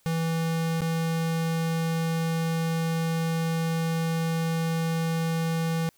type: tone with dropouts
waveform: square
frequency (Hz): 164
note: E3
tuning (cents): -9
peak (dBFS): -25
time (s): 0.06-5.89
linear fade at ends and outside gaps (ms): 0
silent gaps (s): 0.807-0.818
effects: white hiss -64 dBFS RMS until 5.97 s